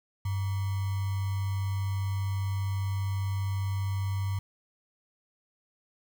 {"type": "tone with sample-and-hold", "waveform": "sine", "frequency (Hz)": 97.5, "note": "G2", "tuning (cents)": -9, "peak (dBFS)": -27, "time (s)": [0.25, 4.39], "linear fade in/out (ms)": 5, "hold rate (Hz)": 1050, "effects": []}